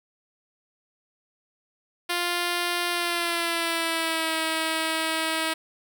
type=tone with pitch glide; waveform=5% pulse; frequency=350 to 321 Hz; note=F4 to E4; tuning=+4 to -46 cents; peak=-13 dBFS; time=2.09-5.54 s; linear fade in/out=10 ms; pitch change=-150 cents; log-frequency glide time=2.89-4.34 s; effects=none